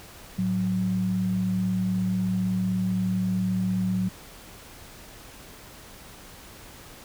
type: tone pair together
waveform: sine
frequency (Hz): 108.9 / 185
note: A2 / F#3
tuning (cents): -17 / 0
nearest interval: major sixth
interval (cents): 917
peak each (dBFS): -31 / -23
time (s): 0.38-4.09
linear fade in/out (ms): 10
effects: pink hiss -46 dBFS RMS until 7.04 s